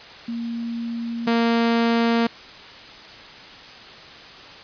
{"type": "tone pair in turn", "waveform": ["sine", "sawtooth"], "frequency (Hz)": [233.1, 231.9], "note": ["A#3", "A#3"], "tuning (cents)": [0, -9], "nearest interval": "unison", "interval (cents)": 9, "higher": "first", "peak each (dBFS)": [-25, -13], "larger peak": "second", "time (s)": [[0.28, 1.27], [1.27, 2.27]], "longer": "second", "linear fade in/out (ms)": 5, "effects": ["white hiss -41 dBFS RMS until 4.63 s", "resampled to 11025 Hz"]}